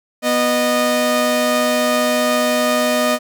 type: tone pair together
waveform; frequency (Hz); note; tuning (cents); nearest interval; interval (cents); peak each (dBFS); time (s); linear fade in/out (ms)
sawtooth; 245.6 / 615.3; B3 / D#5; -9 / -19; octave + major third; 1590; -15 / -12; 0.22-3.19; 50
effects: none